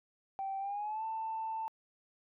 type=tone with pitch glide; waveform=sine; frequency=778 to 888.5 Hz; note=G5 to A5; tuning=-13 to +17 cents; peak=-34 dBFS; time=0.39-1.68 s; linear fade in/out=0 ms; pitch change=+230 cents; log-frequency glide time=0.59-1.04 s; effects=tanh soft clip ceiling -30 dBFS